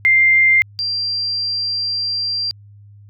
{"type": "tone pair in turn", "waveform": "sine", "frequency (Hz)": [2098, 4725], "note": ["C7", "D8"], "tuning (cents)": [4, 10], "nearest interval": "octave + major second", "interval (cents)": 1406, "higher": "second", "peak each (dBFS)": [-9, -18], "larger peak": "first", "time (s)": [[0.05, 0.62], [0.79, 2.51]], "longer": "second", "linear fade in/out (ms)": 0, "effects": ["added 102 Hz sine -40 dBFS peak until 3.09 s"]}